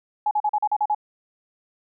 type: tone bursts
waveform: sine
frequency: 842 Hz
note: G#5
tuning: 24 cents sharp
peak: -18 dBFS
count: 8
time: 0.26-0.948 s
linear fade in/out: 5 ms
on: 51 ms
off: 40 ms
effects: none